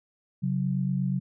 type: tone pair together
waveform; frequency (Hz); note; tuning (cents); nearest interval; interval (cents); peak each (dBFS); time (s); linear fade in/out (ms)
sine; 136.61 / 185; C#3 / F#3; -25 / 0; perfect fourth; 525; -27; 0.42-1.2; 20
effects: none